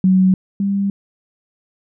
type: tone pair in turn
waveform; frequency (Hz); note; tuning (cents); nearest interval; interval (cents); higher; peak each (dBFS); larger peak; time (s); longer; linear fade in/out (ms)
sine; 187.2 / 198.4; F#3 / G3; +20 / +21; minor second; 101; second; -9 / -15; first; 0.04-0.34 / 0.6-0.9; neither; 2
effects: none